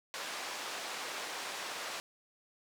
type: band-pass noise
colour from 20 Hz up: pink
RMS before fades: -41 dBFS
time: 0.14-2 s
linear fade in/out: 0 ms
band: 630 to 7100 Hz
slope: 12 dB/octave
effects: none